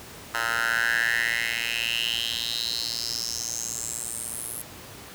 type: tone with high-pass filter sweep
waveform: 10% pulse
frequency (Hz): 116.3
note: A#2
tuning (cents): -4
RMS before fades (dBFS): -28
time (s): 0.34-4.62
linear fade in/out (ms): 5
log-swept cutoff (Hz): 1200 to 11000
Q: 5.7
effects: pink hiss -43 dBFS RMS until 5.14 s + high-pass 60 Hz 12 dB/octave